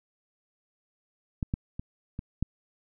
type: clicks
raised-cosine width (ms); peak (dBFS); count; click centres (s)
5; -16 / -15 / -22 / -22 / -14; 5; 1.428 / 1.539 / 1.795 / 2.191 / 2.426
effects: none